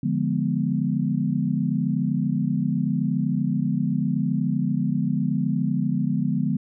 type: chord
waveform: sine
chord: D diminished seventh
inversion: none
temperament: equal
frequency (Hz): 146.83 / 174.61 / 207.7 / 246.9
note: D3 / F3 / Ab3 / Cb4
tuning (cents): 0 / 0 / 0 / 0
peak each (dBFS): -26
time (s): 0.03-6.57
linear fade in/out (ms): 5
effects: none